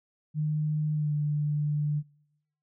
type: tone with pitch glide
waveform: sine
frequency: 152.4 to 148.4 Hz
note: D#3 to D3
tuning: -36 to +18 cents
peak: -25 dBFS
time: 0.34-2.03 s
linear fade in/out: 50 ms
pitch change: -46 cents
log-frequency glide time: 0.94-1.12 s
effects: noise-tail reverb RT60 0.9 s tail -26 dB re dry